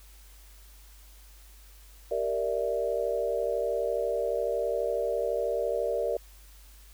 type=chord; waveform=sine; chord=E half-diminished seventh; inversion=first; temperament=equal; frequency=392 / 466.2 / 587.3 / 659.3 Hz; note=G4 / Bb4 / D5 / E5; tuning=0 / 0 / 0 / 0 cents; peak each=-35 / -30 / -30 / -34 dBFS; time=2.11-6.17 s; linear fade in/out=5 ms; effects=added 50 Hz sine -50 dBFS peak until 6.93 s + white hiss -57 dBFS RMS until 6.93 s